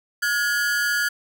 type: ring-modulated tone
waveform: 45% pulse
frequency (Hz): 1552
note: G6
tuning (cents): -18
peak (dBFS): -17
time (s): 0.22-1.09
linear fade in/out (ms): 10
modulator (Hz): 122
effects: none